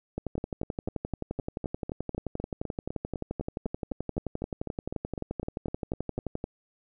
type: two click trains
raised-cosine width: 2 ms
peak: -18 / -20 dBFS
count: 73 / 24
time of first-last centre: 0.18-6.441 / 0.38-6.188 s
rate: 11.5 / 3.96 Hz
effects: none